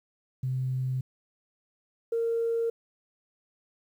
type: tone pair in turn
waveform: sine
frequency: 129.4 / 461.1 Hz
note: C3 / A#4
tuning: -19 / -19 cents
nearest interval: octave + minor seventh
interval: 2200 cents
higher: second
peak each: -26 / -24 dBFS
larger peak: second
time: 0.43-1.01 / 2.12-2.7 s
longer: neither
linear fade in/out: 5 ms
effects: tanh soft clip ceiling -20 dBFS + 10-bit